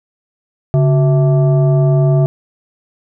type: tone with frequency modulation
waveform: sine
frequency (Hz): 141.6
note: C#3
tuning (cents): +37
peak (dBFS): -8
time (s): 0.74-2.26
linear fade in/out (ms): 0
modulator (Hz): 513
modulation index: 0.58
effects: none